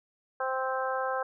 harmonic tone, 261.6 Hz, C4, in tune, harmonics 2 / 3 / 4 / 5 / 6, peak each -32 / -34 / -35 / -36 / -37 dBFS, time 0.4-1.23 s, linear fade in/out 5 ms, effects none

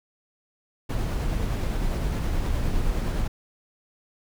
brown noise with tremolo, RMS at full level -24 dBFS, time 0.89-3.28 s, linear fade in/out 10 ms, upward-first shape triangle, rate 9.7 Hz, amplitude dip 25%, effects none

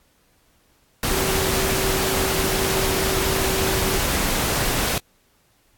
sine tone in noise, 383.3 Hz, G4, 39 cents flat, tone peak -25 dBFS, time 1.11-3.98 s, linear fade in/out 2 ms, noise pink, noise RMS -22 dBFS, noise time 1.03-4.98 s, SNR -6 dB, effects pink hiss -61 dBFS RMS until 5.77 s + AAC 64 kbps

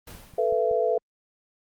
pink noise with exponential decay, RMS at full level -41 dBFS, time 0.07-0.9 s, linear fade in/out 5 ms, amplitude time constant 180 ms
click train, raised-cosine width 5 ms, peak -34 dBFS, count 4, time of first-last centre 0.15-0.713 s, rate 5.33 Hz
sine chord, A suspended second, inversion none, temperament equal with one note detuned, 440 / 493.9 / 672.7 Hz, A4 / B4 / E5, 0 / 0 / +35 cents, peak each -25 dBFS, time 0.38-0.98 s, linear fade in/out 5 ms
effects Opus 24 kbps

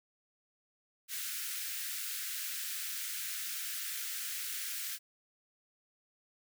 white high-pass noise, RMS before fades -39 dBFS, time 1.08-4.99 s, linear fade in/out 50 ms, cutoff 1400 Hz, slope 48 dB/octave, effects none

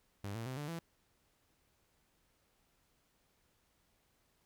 sawtooth tone with pitch steps, 100.4 / 114 / 129.45 / 146.99 / 166.91 Hz, G2 / A#2 / C3 / D3 / E3, +42 / -38 / -18 / +2 / +22 cents, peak -36 dBFS, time 0.24-0.79 s, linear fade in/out 0 ms, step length 110 ms, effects pink hiss -75 dBFS RMS until 4.45 s

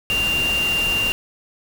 sine tone in noise, 2785 Hz, F7, 5 cents flat, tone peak -18 dBFS, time 0.1-1.12 s, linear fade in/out 0 ms, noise pink, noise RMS -28 dBFS, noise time 0.1-1.12 s, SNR +7 dB, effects none

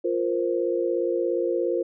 sine chord, F suspended fourth, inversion none, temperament equal, 349.2 / 466.2 / 523.3 Hz, F4 / Bb4 / C5, 0 / 0 / 0 cents, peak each -25 / -27 / -27 dBFS, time 0.04-1.83 s, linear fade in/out 10 ms, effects none

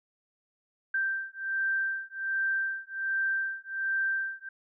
sine beating tone pair, 1568 / 1569.3 Hz, G6 / G6, 0 / +1 cents, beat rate 1.3 Hz, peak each -31 dBFS, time 0.94-4.49 s, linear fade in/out 5 ms, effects none

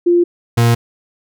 sine / 40% pulse tone pair in turn, 348.1 / 117.38 Hz, F4 / A#2, -6 / +12 cents, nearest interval octave + perfect fifth, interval 1882 cents, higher first, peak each -8 dBFS, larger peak neither, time 0.06-0.24 / 0.57-0.75 s, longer neither, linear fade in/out 10 ms, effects none

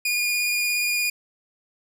sawtooth tone with vibrato, 2437 Hz, D#7, 37 cents flat, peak -18 dBFS, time 0.05-1.1 s, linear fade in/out 5 ms, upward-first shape square, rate 17 Hz, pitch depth 12 cents each way, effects none

